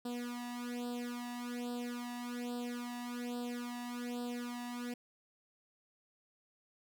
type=tone with flanger; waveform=sawtooth; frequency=242.6 Hz; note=B3; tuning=31 cents flat; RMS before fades=-41 dBFS; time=0.05-4.94 s; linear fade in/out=5 ms; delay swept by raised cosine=0.23 to 1.09 ms; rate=1.2 Hz; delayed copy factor=+0.95; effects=none